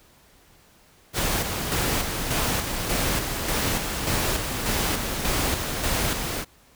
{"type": "noise with tremolo", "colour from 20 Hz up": "pink", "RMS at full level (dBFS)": -24, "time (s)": [1.13, 6.45], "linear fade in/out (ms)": 50, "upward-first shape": "square", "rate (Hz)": 1.7, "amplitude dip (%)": 40, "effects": ["pink hiss -56 dBFS RMS until 6.75 s"]}